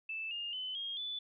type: tone with pitch steps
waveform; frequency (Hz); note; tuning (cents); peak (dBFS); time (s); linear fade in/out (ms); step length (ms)
sine; 2637 / 2826 / 3029 / 3247 / 3480; E7 / F7 / F#7 / G#7 / A7; 0 / +20 / +40 / -40 / -20; -37; 0.09-1.19; 5; 220
effects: none